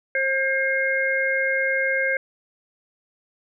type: harmonic tone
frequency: 534 Hz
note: C5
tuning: 35 cents sharp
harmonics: 1 / 3 / 4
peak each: -25 / -23 / -24 dBFS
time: 0.15-2.17 s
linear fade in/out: 2 ms
effects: none